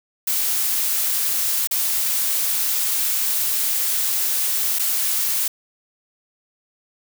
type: noise with dropouts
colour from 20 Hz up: blue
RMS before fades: -21 dBFS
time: 0.27-5.48 s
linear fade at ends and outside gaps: 5 ms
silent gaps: 1.673-1.71 / 4.788-4.793 s
effects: none